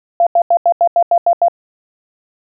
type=tone bursts; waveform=sine; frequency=688 Hz; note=F5; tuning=26 cents flat; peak=-7 dBFS; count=9; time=0.2-1.483 s; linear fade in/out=2 ms; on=67 ms; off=85 ms; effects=none